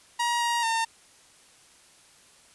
sawtooth tone with pitch steps, 950 / 944 / 908 Hz, A#5 / A#5 / A#5, +33 / +22 / -46 cents, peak -20 dBFS, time 0.19-0.85 s, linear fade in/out 10 ms, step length 220 ms, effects white hiss -56 dBFS RMS until 2.54 s + resampled to 24000 Hz

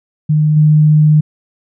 sine tone with level steps, 152.5 Hz, D#3, 34 cents flat, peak -8 / -5 dBFS, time 0.29-1.21 s, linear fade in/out 10 ms, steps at 0.56 s, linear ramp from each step 10 ms, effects none

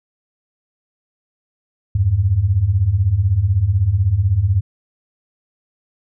sine beating tone pair, 84.9 / 100.9 Hz, F2 / G#2, -48 / -49 cents, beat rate 16 Hz, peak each -18 / -14 dBFS, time 1.95-4.61 s, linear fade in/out 5 ms, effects none

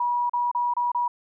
sine tone with dropouts, 967 Hz, B5, 37 cents flat, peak -21 dBFS, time 0-1.08 s, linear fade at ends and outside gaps 5 ms, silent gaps 0.296-0.334 / 0.515-0.548 / 0.738-0.766 / 0.918-0.947 s, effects none

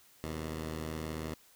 10% pulse tone pair together, 78.7 / 124.93 Hz, D#2 / B2, +20 / +20 cents, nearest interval minor sixth, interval 800 cents, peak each -29 / -38 dBFS, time 0.24-1.34 s, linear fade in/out 0 ms, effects white hiss -62 dBFS RMS until 1.55 s

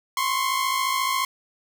sawtooth tone pair together, 1035.7 / 1090 Hz, C6 / C#6, -18 / -29 cents, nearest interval minor second, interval 89 cents, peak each -21 dBFS, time 0.17-1.25 s, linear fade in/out 2 ms, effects none

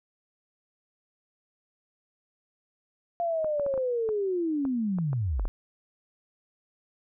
sine linear sweep, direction down, 696 to 30.87 Hz, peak -25 dBFS, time 3.2-5.48 s, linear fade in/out 0 ms
clicks, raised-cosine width 1 ms, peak -25 dBFS, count 11, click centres 3.445 / 3.597 / 3.664 / 3.74 / 3.777 / 4.09 / 4.652 / 4.986 / 5.131 / 5.396 / 5.454 s
effects none

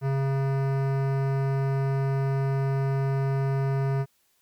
sine tone with hard clipping, 136.1 Hz, C#3, 31 cents flat, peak -25 dBFS, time 0.01-4.06 s, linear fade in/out 50 ms, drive 18 dB, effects white hiss -68 dBFS RMS until 4.41 s

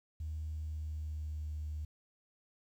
sine tone with pitch glide, 78 to 76.13 Hz, D#2 to D#2, +5 to -37 cents, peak -36 dBFS, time 0.2-1.85 s, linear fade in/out 5 ms, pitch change -42 cents, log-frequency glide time 0.35-1.58 s, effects tanh soft clip ceiling -32 dBFS + 11-bit

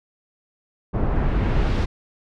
brown noise with low-pass filter sweep, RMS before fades -20 dBFS, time 0.93-1.86 s, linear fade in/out 20 ms, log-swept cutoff 1100 to 5000 Hz, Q 0.9, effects none

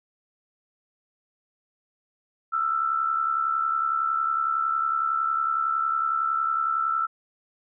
sine tone with amplitude modulation, 1329 Hz, E6, 14 cents sharp, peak -19 dBFS, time 2.52-7.07 s, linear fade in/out 20 ms, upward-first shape sine, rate 70.9 Hz, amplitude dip 65%, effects none

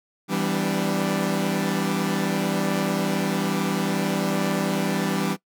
sawtooth chord, E minor seventh, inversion none, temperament equal with one note detuned, 164.81 / 196 / 251.7 / 293.7 Hz, E3 / G3 / B3 / D4, 0 / 0 / +33 / 0 cents, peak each -24 / -21 / -27 / -25 dBFS, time 0.28-5.37 s, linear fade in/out 50 ms, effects noise-tail reverb RT60 0.1 s tail -20 dB re dry

